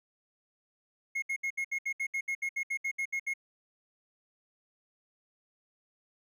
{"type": "tone bursts", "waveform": "triangle", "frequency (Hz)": 2160, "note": "C#7", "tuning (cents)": -45, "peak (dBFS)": -28, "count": 16, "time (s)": [1.15, 3.338], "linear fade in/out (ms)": 10, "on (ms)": 73, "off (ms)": 68, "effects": []}